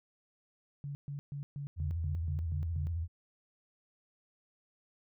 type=tone bursts; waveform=sine; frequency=142.2 Hz; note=C#3; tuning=45 cents sharp; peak=-37 dBFS; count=9; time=0.84-2.87 s; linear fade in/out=0 ms; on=110 ms; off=130 ms
type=tone with vibrato; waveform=sine; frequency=83.3 Hz; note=E2; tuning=19 cents sharp; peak=-32 dBFS; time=1.76-3.08 s; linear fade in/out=50 ms; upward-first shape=square; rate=15 Hz; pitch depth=79 cents each way
effects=none